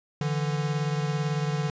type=beating tone pair; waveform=square; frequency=146.83 / 164.83 Hz; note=D3 / E3; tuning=0 / 0 cents; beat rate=18 Hz; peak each=-27 / -32 dBFS; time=0.21-1.7 s; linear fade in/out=2 ms; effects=resampled to 16000 Hz